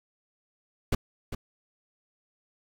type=noise with echo; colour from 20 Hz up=brown; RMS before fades=-24 dBFS; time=0.92-0.95 s; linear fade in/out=5 ms; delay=400 ms; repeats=1; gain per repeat=-10 dB; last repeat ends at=1.35 s; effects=none